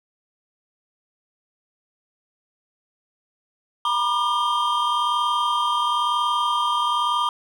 triangle tone cluster, 956 / 997 / 1200 / 3183 Hz, A#5 / B5 / D6 / G7, +43 / +16 / +37 / +26 cents, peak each -23 / -27 / -20 / -26 dBFS, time 3.85-7.29 s, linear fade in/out 2 ms, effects none

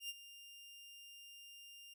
sawtooth tone with ADSR envelope, 2800 Hz, F7, 4 cents sharp, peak -37 dBFS, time 0-1.94 s, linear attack 92 ms, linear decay 35 ms, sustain -14 dB, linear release 10 ms, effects none

